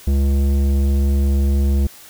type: tone with tanh clipping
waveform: sine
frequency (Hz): 69.3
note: C#2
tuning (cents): 0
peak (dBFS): -15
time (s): 0.07-1.87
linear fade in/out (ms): 5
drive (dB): 13
effects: white hiss -42 dBFS RMS until 2.09 s